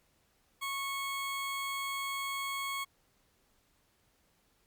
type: tone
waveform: 20% pulse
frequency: 1100 Hz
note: C#6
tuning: 14 cents flat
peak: -29 dBFS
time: 0.61-2.85 s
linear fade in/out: 20 ms
effects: pink hiss -71 dBFS RMS until 4.66 s + MP3 96 kbps